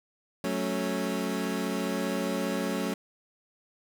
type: chord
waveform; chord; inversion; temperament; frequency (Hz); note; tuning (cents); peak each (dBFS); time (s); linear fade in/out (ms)
25% pulse; F# minor; none; equal; 185 / 220 / 277.2; F#3 / A3 / C#4; 0 / 0 / 0; -29; 0.44-2.94; 2
effects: none